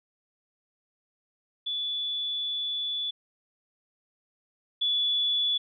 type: tone pair in turn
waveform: sine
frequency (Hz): 3450 / 3434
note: A7 / A7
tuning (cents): -35 / -43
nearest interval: unison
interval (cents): 8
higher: first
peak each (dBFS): -28 / -23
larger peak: second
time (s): 1.66-3.11 / 4.81-5.58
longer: first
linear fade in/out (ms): 10
effects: none